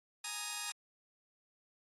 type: chord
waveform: 5% pulse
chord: Ab suspended second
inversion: none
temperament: just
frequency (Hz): 830.6 / 934.4 / 1245.9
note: Ab5 / Bb5 / Eb6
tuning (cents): 0 / +4 / +2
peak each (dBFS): -33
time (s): 0.24-0.72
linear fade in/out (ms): 5
effects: AAC 32 kbps